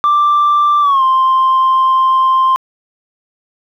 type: tone with pitch glide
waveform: sine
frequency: 1177 to 1048.6 Hz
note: D6 to C6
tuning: +3 to +3 cents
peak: -6 dBFS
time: 0.04-2.56 s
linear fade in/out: 0 ms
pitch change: -200 cents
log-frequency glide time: 0.81-1.03 s
effects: tanh soft clip ceiling -6 dBFS + 8-bit